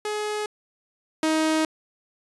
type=tone pair in turn; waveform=sawtooth; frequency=421.8 / 315.1 Hz; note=G#4 / D#4; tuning=+27 / +22 cents; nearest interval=perfect fourth; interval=505 cents; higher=first; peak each=-22 / -16 dBFS; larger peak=second; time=0.05-0.46 / 1.23-1.65 s; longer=second; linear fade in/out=2 ms; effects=resampled to 24000 Hz